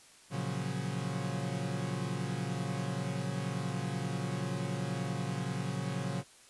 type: chord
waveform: 40% pulse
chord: Gb major seventh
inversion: first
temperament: equal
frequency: 116.54 / 138.59 / 174.61 / 185 Hz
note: Bb2 / Db3 / F3 / Gb3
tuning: 0 / 0 / 0 / 0 cents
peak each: -39 / -36 / -39 / -39 dBFS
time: 0.3-6.24 s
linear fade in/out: 50 ms
effects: white hiss -58 dBFS RMS until 6.49 s + resampled to 24000 Hz